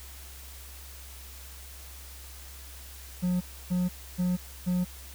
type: tone bursts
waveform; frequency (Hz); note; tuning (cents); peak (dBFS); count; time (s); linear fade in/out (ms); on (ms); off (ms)
triangle; 180; F#3; -47; -22; 4; 3.22-4.85; 20; 190; 290
effects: added 66 Hz sine -45 dBFS peak until 5.14 s + white hiss -48 dBFS RMS until 5.14 s